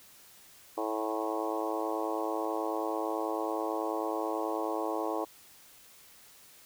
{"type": "harmonic tone with a mistuned harmonic", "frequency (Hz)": 109.2, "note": "A2", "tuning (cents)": -13, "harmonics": [3, 4, 5, 6, 7, 8, 9, 10], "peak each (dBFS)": [-36, -37, -38, -39, -39, -40, -41, -41], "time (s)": [0.77, 5.25], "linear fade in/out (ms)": 10, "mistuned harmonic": 8, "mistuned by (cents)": -19, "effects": ["white hiss -56 dBFS RMS until 6.65 s"]}